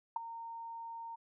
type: tone with ADSR envelope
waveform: sine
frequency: 920 Hz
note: A#5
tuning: 23 cents flat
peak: -28 dBFS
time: 0.16-1.16 s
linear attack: 4 ms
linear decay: 12 ms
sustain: -14 dB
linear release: 14 ms
effects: none